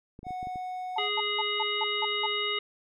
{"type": "clicks", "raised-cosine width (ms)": 3, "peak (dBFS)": -31, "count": 7, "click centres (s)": [0.191, 0.231, 0.268, 0.307, 0.429, 0.471, 0.558]}
{"type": "tone", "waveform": "triangle", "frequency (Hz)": 736, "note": "F#5", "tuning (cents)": -9, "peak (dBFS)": -31, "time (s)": [0.24, 1.1], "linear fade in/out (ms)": 50}
{"type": "tone bursts", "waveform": "sine", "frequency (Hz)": 877, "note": "A5", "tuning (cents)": -6, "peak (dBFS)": -27, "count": 7, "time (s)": [0.96, 2.264], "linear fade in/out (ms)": 5, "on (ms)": 32, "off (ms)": 180}
{"type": "harmonic tone", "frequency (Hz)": 415.3, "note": "G#4", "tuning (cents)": 0, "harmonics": [1, 3, 5, 7, 9], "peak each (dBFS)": [-35, -35, -33, -32, -34], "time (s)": [0.98, 2.59], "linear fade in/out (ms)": 5}
{"effects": []}